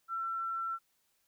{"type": "tone", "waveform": "sine", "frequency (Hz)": 1347, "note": "E6", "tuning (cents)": 37, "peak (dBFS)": -33, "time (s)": [0.08, 0.79], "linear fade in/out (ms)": 50, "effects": ["white hiss -75 dBFS RMS until 1.27 s"]}